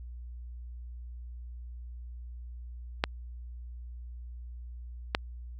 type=clicks; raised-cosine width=0.3 ms; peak=-8 dBFS; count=2; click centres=3.039 / 5.149 s; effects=added 60 Hz sine -40 dBFS peak until 5.59 s